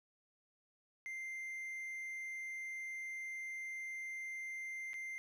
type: tone with dropouts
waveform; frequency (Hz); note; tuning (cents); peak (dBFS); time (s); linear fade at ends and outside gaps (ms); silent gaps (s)
triangle; 2091; C7; -2; -40; 1.06-5.18; 0; 4.933-4.941
effects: none